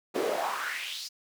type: noise with high-pass filter sweep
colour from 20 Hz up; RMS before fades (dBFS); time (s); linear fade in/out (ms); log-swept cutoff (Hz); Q
brown; -32; 0.14-1.09; 20; 330 to 5300; 3.6
effects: high-pass 200 Hz 12 dB/octave